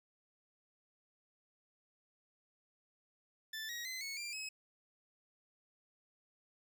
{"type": "tone with pitch steps", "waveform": "20% pulse", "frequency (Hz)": [1760, 1897.2, 2045, 2205, 2377, 2562], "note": ["A6", "A#6", "C7", "C#7", "D7", "E7"], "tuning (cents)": [0, 30, -40, -10, 20, -50], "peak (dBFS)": -36, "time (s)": [3.53, 4.49], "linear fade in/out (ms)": 5, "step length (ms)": 160, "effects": []}